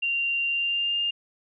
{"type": "tone with pitch glide", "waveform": "sine", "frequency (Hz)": [2772, 2811], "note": ["F7", "F7"], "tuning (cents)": [-14, 11], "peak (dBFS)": -23, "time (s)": [0.02, 1.11], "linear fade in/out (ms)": 10, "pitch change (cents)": 25, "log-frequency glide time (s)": [0.46, 0.99], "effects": []}